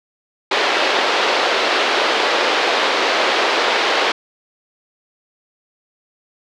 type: band-pass noise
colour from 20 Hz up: pink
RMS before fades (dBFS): -17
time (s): 0.51-4.12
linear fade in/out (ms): 5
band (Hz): 390 to 4400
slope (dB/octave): 24
effects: none